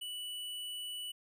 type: tone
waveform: square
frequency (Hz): 2960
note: F#7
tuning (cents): 0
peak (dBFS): -40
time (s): 0.01-1.12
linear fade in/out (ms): 10
effects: none